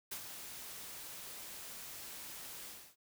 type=noise with ADSR envelope; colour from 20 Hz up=white; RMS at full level=-41 dBFS; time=0.11-2.96 s; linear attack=9 ms; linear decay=77 ms; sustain=-7 dB; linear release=300 ms; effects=none